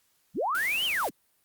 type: linear two-way sweep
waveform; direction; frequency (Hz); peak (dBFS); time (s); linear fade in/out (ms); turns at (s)
sine; up then down; 107.8 to 3174 to 107.8; -25; 0.34-1.11; 50; 0.85
type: noise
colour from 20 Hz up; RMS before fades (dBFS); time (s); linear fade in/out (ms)
white; -38; 0.55-1.09; 0
effects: white hiss -69 dBFS RMS until 1.44 s + Opus 48 kbps